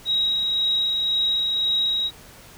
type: tone with tremolo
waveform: sine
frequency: 3818 Hz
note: A#7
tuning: 41 cents sharp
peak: -18 dBFS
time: 0.05-2.11 s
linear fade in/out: 50 ms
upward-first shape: sine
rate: 1.9 Hz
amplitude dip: 25%
effects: pink hiss -46 dBFS RMS until 2.57 s